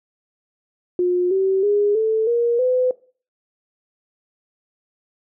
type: tone with pitch steps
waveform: sine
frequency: 357.9 / 383.6 / 411.1 / 440.6 / 472.3 / 506.1 Hz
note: F4 / G4 / G#4 / A4 / A#4 / B4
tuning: +42 / -37 / -18 / +2 / +23 / +42 cents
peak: -15 dBFS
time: 0.99-2.91 s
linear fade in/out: 2 ms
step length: 320 ms
effects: noise-tail reverb RT60 0.4 s tail -19 dB re dry